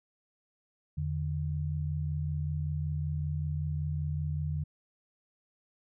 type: tone pair together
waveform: sine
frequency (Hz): 84.14 / 149.4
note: E2 / D3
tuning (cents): +36 / +30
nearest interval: minor seventh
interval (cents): 994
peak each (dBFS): -33 / -32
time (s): 0.97-4.64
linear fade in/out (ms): 10
effects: none